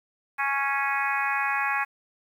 harmonic tone with a mistuned harmonic, 277.2 Hz, C#4, in tune, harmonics 3 / 4 / 5 / 6 / 7 / 8 / 9, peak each -30 / -30 / -34 / -29 / -33 / -34 / -32 dBFS, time 0.38-1.85 s, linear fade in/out 20 ms, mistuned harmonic 8, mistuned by -18 cents, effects 9-bit

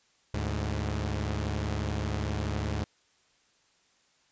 sawtooth tone pair together, 73.97 / 105 Hz, D2 / G#2, +13 / +19 cents, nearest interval tritone, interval 606 cents, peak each -28 dBFS, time 0.34-2.84 s, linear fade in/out 0 ms, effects white hiss -67 dBFS RMS until 4.31 s + resampled to 16000 Hz

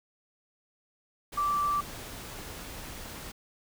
sine tone in noise, 1167 Hz, D6, 11 cents flat, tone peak -25 dBFS, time 1.37-1.81 s, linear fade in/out 10 ms, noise pink, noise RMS -42 dBFS, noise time 1.32-3.32 s, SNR +14 dB, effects none

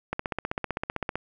click train, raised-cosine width 0.5 ms, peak -13 dBFS, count 17, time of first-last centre 0.13-1.156 s, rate 15.6 Hz, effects none

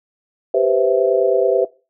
sine chord, C major seventh, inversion second, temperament equal, 392 / 493.9 / 523.3 / 659.3 Hz, G4 / B4 / C5 / E5, 0 / 0 / 0 / 0 cents, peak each -18 dBFS, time 0.54-1.65 s, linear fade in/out 5 ms, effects noise-tail reverb RT60 0.3 s tail -20 dB re dry

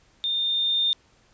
sine tone with level ramp, 3625 Hz, A#7, 49 cents flat, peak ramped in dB -23 to -19 dBFS, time 0.24-0.93 s, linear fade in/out 0 ms, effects pink hiss -60 dBFS RMS until 1.33 s + resampled to 16000 Hz

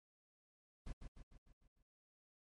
brown noise with echo, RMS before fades -45 dBFS, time 0.86-0.93 s, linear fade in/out 10 ms, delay 150 ms, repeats 6, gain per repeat -5 dB, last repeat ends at 1.83 s, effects MP3 48 kbps

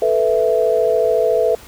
sine chord, A suspended second, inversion none, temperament equal, 440 / 493.9 / 659.3 Hz, A4 / B4 / E5, 0 / 0 / 0 cents, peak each -17 dBFS, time 0.02-1.55 s, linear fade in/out 2 ms, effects pink hiss -41 dBFS RMS until 1.67 s

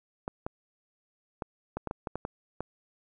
clicks, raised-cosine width 1 ms, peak -19 dBFS, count 10, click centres 0.279 / 0.465 / 1.422 / 1.77 / 1.873 / 1.911 / 2.072 / 2.156 / 2.251 / 2.606 s, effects none

